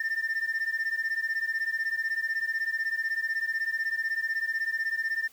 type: beating tone pair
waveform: sine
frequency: 1790 / 1806 Hz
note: A6 / A6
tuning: +29 / +45 cents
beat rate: 16 Hz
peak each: -28 dBFS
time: 0-5.28 s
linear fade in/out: 5 ms
effects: tanh soft clip ceiling -24 dBFS + white hiss -57 dBFS RMS until 5.32 s